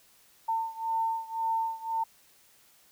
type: beating tone pair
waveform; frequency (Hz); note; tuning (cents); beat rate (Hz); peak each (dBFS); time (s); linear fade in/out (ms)
sine; 901 / 902.9; A5 / A5; +41 / +44; 1.9; -30 / -32; 0.48-2.04; 10
effects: white hiss -61 dBFS RMS until 2.91 s